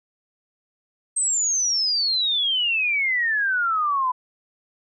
sine exponential sweep, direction down, 8372 to 991 Hz, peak -19 dBFS, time 1.16-4.12 s, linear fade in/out 10 ms, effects none

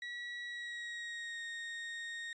35% pulse tone with pitch glide, 1930 to 1856.7 Hz, B6 to A#6, -40 to -7 cents, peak -39 dBFS, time 0.02-2.33 s, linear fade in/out 2 ms, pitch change -67 cents, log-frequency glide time 0.45-1.42 s, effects resampled to 16000 Hz

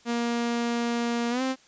sawtooth tone with pitch glide, 236.1 to 262 Hz, A#3 to C4, +22 to +2 cents, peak -21 dBFS, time 0.05-1.56 s, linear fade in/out 50 ms, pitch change +180 cents, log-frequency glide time 1.3-1.42 s, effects white hiss -57 dBFS RMS until 1.67 s + resampled to 16000 Hz

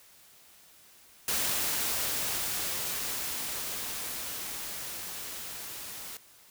white noise with level ramp, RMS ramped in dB -29 to -42 dBFS, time 1.28-6.17 s, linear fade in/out 2 ms, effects white hiss -57 dBFS RMS until 6.5 s

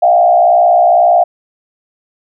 sine tone with frequency modulation, 699 Hz, F5, 1 cent sharp, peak -5 dBFS, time 0.02-1.24 s, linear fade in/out 10 ms, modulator 62.1 Hz, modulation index 1, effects none

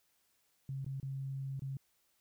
sine tone with dropouts, 135.5 Hz, C#3, 39 cents flat, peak -37 dBFS, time 0.69-1.77 s, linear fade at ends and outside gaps 2 ms, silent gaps 0.846-0.863 / 1-1.028 / 1.595-1.62 s, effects white hiss -75 dBFS RMS until 2.2 s

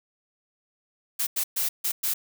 blue noise bursts at uneven times, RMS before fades -26 dBFS, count 5, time 1.19-1.27 / 1.36-1.44 / 1.56-1.69 / 1.84-1.92 / 2.03-2.14 s, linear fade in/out 10 ms, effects none

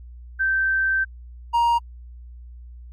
sine / triangle tone pair in turn, 1556 / 940.6 Hz, G6 / A#5, -13 / +15 cents, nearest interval major sixth, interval 872 cents, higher first, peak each -18 / -14 dBFS, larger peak second, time 0.39-1.05 / 1.53-1.79 s, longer first, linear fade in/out 20 ms, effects added 60 Hz sine -38 dBFS peak until 2.92 s + AAC 64 kbps

